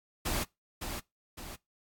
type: noise with echo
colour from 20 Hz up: pink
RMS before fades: -32 dBFS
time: 0.25-0.44 s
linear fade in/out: 10 ms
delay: 560 ms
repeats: 2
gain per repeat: -6 dB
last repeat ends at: 1.56 s
effects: noise-tail reverb RT60 0.2 s tail -23 dB re dry + AAC 64 kbps